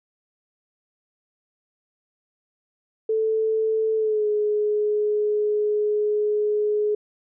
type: tone with pitch glide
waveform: sine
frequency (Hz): 440 to 420.4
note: A4 to G#4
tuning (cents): 0 to +21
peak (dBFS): -19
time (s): 3.09-6.95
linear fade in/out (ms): 5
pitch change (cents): -79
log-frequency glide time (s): 3.96-4.27
effects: none